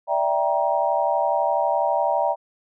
sine chord, E half-diminished seventh, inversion third, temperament equal with one note detuned, 587.3 / 659.3 / 784 / 942.6 Hz, D5 / E5 / G5 / Bb5, 0 / 0 / 0 / +19 cents, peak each -24 dBFS, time 0.07-2.36 s, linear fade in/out 50 ms, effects none

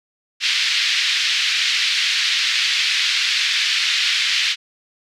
white band-pass noise, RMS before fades -19 dBFS, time 0.4-4.56 s, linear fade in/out 50 ms, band 1900 to 4400 Hz, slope 24 dB/octave, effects none

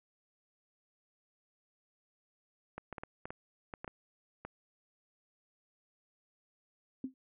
clicks, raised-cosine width 0.5 ms, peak -25 dBFS, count 10, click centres 2.78 / 2.927 / 2.982 / 3.035 / 3.255 / 3.305 / 3.738 / 3.845 / 3.878 / 4.45 s
sine tone with exponential decay, 261.4 Hz, C4, 1 cent flat, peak -31 dBFS, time 7.04-7.14 s, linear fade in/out 2 ms, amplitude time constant 21 ms
effects low-pass 2000 Hz 12 dB/octave

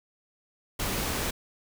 pink noise, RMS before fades -30 dBFS, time 0.79-1.31 s, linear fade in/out 10 ms, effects none

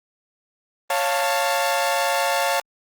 sawtooth chord, Db augmented, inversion none, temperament equal with one note detuned, 554.4 / 698.5 / 888.2 Hz, Db5 / F5 / A5, 0 / 0 / +16 cents, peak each -20 dBFS, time 0.9-2.6 s, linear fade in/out 2 ms, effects Opus 24 kbps

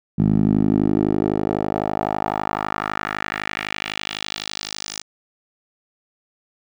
10% pulse tone with band-pass filter sweep, 51.91 Hz, G#1, in tune, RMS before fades -22 dBFS, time 0.18-5.02 s, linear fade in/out 10 ms, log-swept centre 180 to 6200 Hz, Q 2, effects none

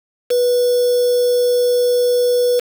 sine tone with quantisation, 490 Hz, B4, 14 cents flat, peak -12 dBFS, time 0.3-2.6 s, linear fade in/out 10 ms, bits 4, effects none

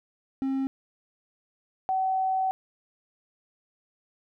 triangle / sine tone pair in turn, 268.2 / 758.6 Hz, C4 / F#5, +43 / +43 cents, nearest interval octave + tritone, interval 1800 cents, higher second, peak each -23 / -23 dBFS, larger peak neither, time 0.42-0.67 / 1.89-2.51 s, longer second, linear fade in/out 0 ms, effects none

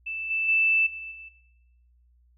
sine tone with level steps, 2644 Hz, E7, 5 cents sharp, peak -30 / -24 / -19 / -38 / -43 dBFS, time 0.06-1.29 s, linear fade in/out 10 ms, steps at 0.3 / 0.48 / 0.86 / 1.11 s, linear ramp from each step 10 ms, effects noise-tail reverb RT60 1.0 s tail -17 dB re dry + added 60 Hz sine -58 dBFS peak until 2.37 s

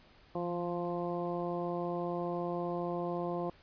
harmonic tone with a mistuned harmonic, 174.61 Hz, F3, in tune, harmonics 1 / 2 / 3 / 4 / 5 / 6, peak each -39 / -37 / -39 / -40 / -46 / -44 dBFS, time 0.35-3.5 s, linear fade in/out 2 ms, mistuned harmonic 1, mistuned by -28 cents, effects pink hiss -61 dBFS RMS until 3.62 s + resampled to 11025 Hz

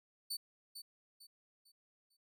sawtooth tone with echo, 4516 Hz, C#8, 31 cents sharp, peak -35 dBFS, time 0.3-0.37 s, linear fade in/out 10 ms, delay 450 ms, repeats 4, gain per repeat -9 dB, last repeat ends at 2.17 s, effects none

